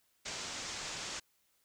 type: low-pass noise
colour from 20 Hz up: white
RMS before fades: -42 dBFS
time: 0.25-1.2 s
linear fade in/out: 10 ms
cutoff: 7500 Hz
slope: 48 dB/octave
effects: white hiss -74 dBFS RMS until 1.64 s

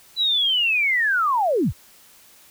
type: linear sweep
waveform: sine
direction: down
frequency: 4000 to 34.65 Hz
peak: -17 dBFS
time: 0.16-1.73 s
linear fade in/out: 50 ms
effects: white hiss -51 dBFS RMS until 2.5 s

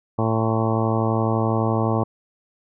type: harmonic tone with a mistuned harmonic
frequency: 111.8 Hz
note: A2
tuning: 28 cents sharp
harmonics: 1 / 2 / 3 / 4 / 5 / 6 / 7 / 8 / 9 / 10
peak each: -22 / -25 / -27 / -28 / -29 / -30 / -30 / -31 / -32 / -32 dBFS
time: 0.18-2.04 s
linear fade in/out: 10 ms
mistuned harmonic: 9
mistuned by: +49 cents
effects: none

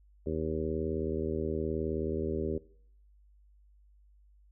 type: harmonic tone with a mistuned harmonic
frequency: 79 Hz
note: D#2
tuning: 27 cents sharp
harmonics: 1 / 2 / 3 / 4 / 5 / 6 / 7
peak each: -37 / -40 / -38 / -38 / -35 / -40 / -43 dBFS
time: 0.26-2.58 s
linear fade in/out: 5 ms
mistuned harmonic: 1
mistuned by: -17 cents
effects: noise-tail reverb RT60 0.6 s tail -20 dB re dry + added 50 Hz sine -58 dBFS peak until 4.51 s

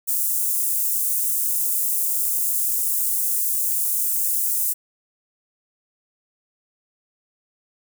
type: high-pass noise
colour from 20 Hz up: white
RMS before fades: -22 dBFS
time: 0.07-4.74 s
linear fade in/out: 20 ms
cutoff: 8100 Hz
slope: 24 dB/octave
effects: none

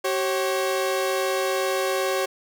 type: tone pair together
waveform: sawtooth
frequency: 381.8 / 544 Hz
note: G4 / C#5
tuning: -46 / -33 cents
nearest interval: tritone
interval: 613 cents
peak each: -21 dBFS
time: 0.04-2.26 s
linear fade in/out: 10 ms
effects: none

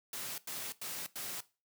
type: noise bursts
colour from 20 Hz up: white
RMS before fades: -41 dBFS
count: 4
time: 0.13-1.406 s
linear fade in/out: 2 ms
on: 250 ms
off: 92 ms
effects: noise-tail reverb RT60 0.3 s tail -18 dB re dry + high-pass 100 Hz 12 dB/octave

